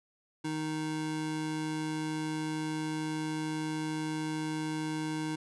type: tone pair together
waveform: square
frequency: 155.55 / 311.1 Hz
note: D#3 / D#4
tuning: 0 / 0 cents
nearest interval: octave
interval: 1200 cents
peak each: -39 / -34 dBFS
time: 0.44-5.36 s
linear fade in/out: 10 ms
effects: resampled to 24000 Hz